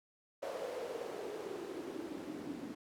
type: noise with band-pass filter sweep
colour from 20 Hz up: white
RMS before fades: -43 dBFS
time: 0.42-2.75 s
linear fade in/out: 10 ms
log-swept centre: 560 to 260 Hz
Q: 5.2
effects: none